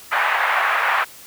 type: band-pass noise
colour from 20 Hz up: white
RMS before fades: -19 dBFS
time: 0.11-1.05 s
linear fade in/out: 20 ms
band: 740 to 2000 Hz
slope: 24 dB/octave
effects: white hiss -42 dBFS RMS until 1.26 s